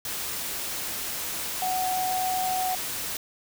sine tone in noise, 743 Hz, F#5, 7 cents sharp, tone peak -25 dBFS, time 1.62-2.75 s, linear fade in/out 2 ms, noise white, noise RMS -32 dBFS, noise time 0.05-3.17 s, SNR +4 dB, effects none

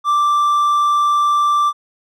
triangle tone, 1174.7 Hz, D6, in tune, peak -10 dBFS, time 0.04-1.73 s, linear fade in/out 50 ms, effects none

